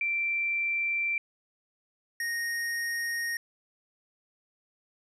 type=tone pair in turn; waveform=sine / square; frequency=2349 / 1862.7 Hz; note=D7 / A#6; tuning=0 / -2 cents; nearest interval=major third; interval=402 cents; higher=first; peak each=-26 / -30 dBFS; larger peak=first; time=0.01-1.18 / 2.2-3.37 s; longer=neither; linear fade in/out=2 ms; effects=resampled to 32000 Hz